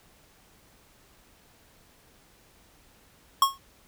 square tone with exponential decay, 1091 Hz, C#6, 28 cents flat, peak -14 dBFS, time 3.42-3.58 s, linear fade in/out 2 ms, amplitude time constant 33 ms, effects pink hiss -59 dBFS RMS until 3.87 s

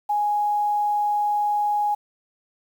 sine tone with quantisation, 830.6 Hz, G#5, in tune, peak -19 dBFS, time 0.09-1.95 s, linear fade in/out 10 ms, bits 8, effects none

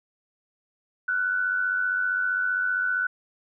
sine tone pair together, 1396.9 / 1492.2 Hz, F6 / F#6, 0 / +14 cents, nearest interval minor second, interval 114 cents, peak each -31 / -23 dBFS, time 1.08-3.07 s, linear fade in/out 5 ms, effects none

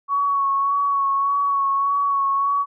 sine tone with vibrato, 1115 Hz, C#6, 10 cents sharp, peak -17 dBFS, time 0.08-2.66 s, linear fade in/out 50 ms, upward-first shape sine, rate 1.7 Hz, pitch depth 23 cents each way, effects none

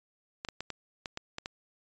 clicks, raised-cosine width 0.2 ms, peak -19 dBFS, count 8, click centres 0.449 / 0.487 / 0.606 / 0.703 / 1.058 / 1.174 / 1.384 / 1.459 s, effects resampled to 16000 Hz

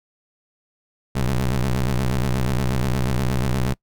30% pulse ring-modulated tone, 65.7 Hz, C2, 8 cents sharp, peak -13 dBFS, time 1.15-3.74 s, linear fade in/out 10 ms, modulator 61.5 Hz, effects noise-tail reverb RT60 0.1 s tail -23 dB re dry

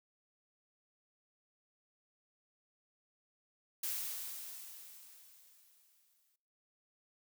blue noise with exponential decay, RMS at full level -37 dBFS, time 3.83-6.36 s, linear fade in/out 5 ms, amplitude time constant 550 ms, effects noise-tail reverb RT60 0.8 s tail -22 dB re dry

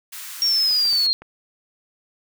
white high-pass noise, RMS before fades -35 dBFS, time 0.12-1.07 s, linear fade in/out 10 ms, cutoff 1100 Hz, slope 24 dB/octave
sine linear sweep, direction down, 5588 to 4186 Hz, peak -16 dBFS, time 0.42-1.13 s, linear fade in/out 0 ms
clicks, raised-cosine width 0.5 ms, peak -25 dBFS, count 5, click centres 0.71 / 0.855 / 0.93 / 1.064 / 1.22 s
effects none

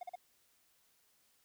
triangle tone bursts, 718 Hz, F5, 48 cents sharp, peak -38 dBFS, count 3, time 0.01-0.156 s, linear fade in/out 5 ms, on 22 ms, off 40 ms, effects white hiss -72 dBFS RMS until 1.44 s

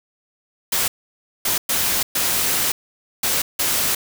white noise bursts at uneven times, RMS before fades -20 dBFS, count 6, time 0.72-0.88 / 1.45-1.58 / 1.69-2.03 / 2.15-2.72 / 3.23-3.42 / 3.59-3.95 s, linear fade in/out 5 ms, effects none

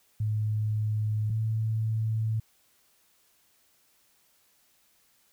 sine tone pair in turn, 107.3 / 110.57 Hz, A2 / A2, -43 / +9 cents, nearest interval minor second, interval 52 cents, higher second, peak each -25 dBFS, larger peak neither, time 0.2-1.3 / 1.3-2.4 s, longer neither, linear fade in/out 5 ms, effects white hiss -66 dBFS RMS until 5.32 s

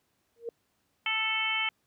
sine tone with exponential growth, 466 Hz, A#4, 1 cent flat, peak -29 dBFS, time 0.36-0.49 s, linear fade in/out 2 ms, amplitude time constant 28 ms
harmonic tone, 440 Hz, A4, in tune, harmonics 2 / 3 / 4 / 5 / 6 / 7, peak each -38 / -37 / -42 / -30 / -34 / -32 dBFS, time 1.06-1.69 s, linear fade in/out 2 ms
effects pink hiss -74 dBFS RMS until 1.86 s + high-pass 80 Hz 12 dB/octave

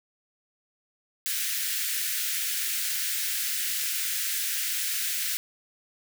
white high-pass noise, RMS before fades -29 dBFS, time 1.26-5.37 s, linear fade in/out 0 ms, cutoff 1500 Hz, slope 48 dB/octave, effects none

